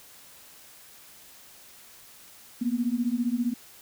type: beating tone pair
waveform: sine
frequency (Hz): 233.1 / 248.1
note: A#3 / B3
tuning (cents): 0 / +8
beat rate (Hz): 15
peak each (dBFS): -27 / -27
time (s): 2.61-3.54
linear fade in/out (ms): 10
effects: white hiss -51 dBFS RMS until 3.81 s